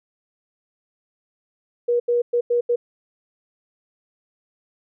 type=tone bursts at uneven times; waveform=sine; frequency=479.9 Hz; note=B4; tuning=50 cents flat; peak=-16 dBFS; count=5; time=1.88-2 / 2.08-2.22 / 2.33-2.41 / 2.5-2.61 / 2.69-2.76 s; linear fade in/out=10 ms; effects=none